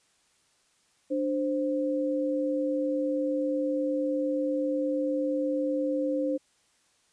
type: tone pair together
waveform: sine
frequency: 294.9 / 523.3 Hz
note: D4 / C5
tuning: +7 / 0 cents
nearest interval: minor seventh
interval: 993 cents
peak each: -28 dBFS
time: 1.1-6.38 s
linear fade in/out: 20 ms
effects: white hiss -67 dBFS RMS until 7.12 s + resampled to 22050 Hz